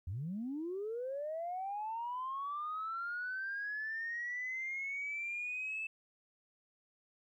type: linear sweep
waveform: sine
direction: up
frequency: 78.5 to 2637 Hz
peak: -36 dBFS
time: 0.07-5.87 s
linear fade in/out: 5 ms
effects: tanh soft clip ceiling -32 dBFS + 13-bit